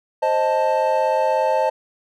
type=chord; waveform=triangle; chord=A diminished; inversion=first; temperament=equal with one note detuned; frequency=525.7 / 622.3 / 880 Hz; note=C5 / Eb5 / A5; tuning=+8 / 0 / 0 cents; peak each=-19 / -19 / -18 dBFS; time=0.22-1.7 s; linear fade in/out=10 ms; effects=none